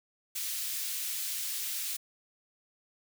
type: high-pass noise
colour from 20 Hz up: white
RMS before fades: -35 dBFS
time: 0.35-1.97 s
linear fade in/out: 10 ms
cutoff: 2600 Hz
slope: 12 dB/octave
effects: none